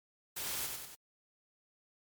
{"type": "noise with echo", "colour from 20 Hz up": "white", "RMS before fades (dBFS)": -39, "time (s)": [0.36, 0.67], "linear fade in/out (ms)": 10, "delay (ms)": 95, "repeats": 3, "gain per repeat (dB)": -4, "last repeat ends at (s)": 0.955, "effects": ["MP3 96 kbps"]}